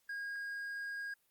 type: tone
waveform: triangle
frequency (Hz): 1631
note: G#6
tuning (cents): -32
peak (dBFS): -37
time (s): 0.09-1.14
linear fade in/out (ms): 5
effects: white hiss -75 dBFS RMS until 1.3 s + Opus 48 kbps